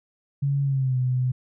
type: tone with pitch glide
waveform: sine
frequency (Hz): 140.1 to 127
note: C#3 to B2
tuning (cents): +19 to +49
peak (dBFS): -20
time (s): 0.42-1.32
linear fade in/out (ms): 10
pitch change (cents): -170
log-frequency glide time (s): 0.63-0.97
effects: none